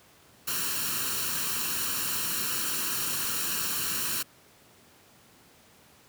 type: noise with comb filter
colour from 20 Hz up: white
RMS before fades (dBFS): -30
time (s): 0.47-4.23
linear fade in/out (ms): 10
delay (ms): 0.71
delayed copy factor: +0.7
effects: pink hiss -57 dBFS RMS until 6.08 s + high-pass 100 Hz 12 dB/octave